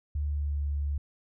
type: tone with pitch glide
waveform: sine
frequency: 73.3 to 71.96 Hz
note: D2 to D2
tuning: -3 to -35 cents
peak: -27 dBFS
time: 0.15-0.98 s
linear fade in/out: 5 ms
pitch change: -32 cents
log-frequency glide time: 0.25-0.64 s
effects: none